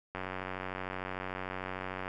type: click train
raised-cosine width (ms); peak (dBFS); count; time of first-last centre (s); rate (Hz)
0.5; -22; 181; 0.15-2.079; 93.3
effects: none